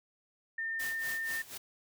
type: tone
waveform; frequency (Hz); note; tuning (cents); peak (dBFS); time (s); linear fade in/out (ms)
sine; 1810; A6; +48; -33; 0.58-1.42; 5
type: noise with tremolo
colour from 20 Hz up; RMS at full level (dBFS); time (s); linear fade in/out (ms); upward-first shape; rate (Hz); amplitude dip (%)
white; -41; 0.79-1.58; 10; sine; 4.1; 80
effects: none